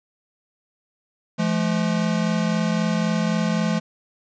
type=tone pair together; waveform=square; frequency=170.7 / 214.5 Hz; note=F3 / A3; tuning=-39 / -44 cents; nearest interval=major third; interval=395 cents; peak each=-23 dBFS; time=1.38-3.8 s; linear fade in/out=20 ms; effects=resampled to 16000 Hz + 8-bit